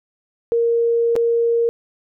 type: tone with dropouts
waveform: sine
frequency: 466.2 Hz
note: A#4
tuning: in tune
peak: -14 dBFS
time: 0.52-1.69 s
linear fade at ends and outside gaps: 0 ms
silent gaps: 1.155-1.163 s
effects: none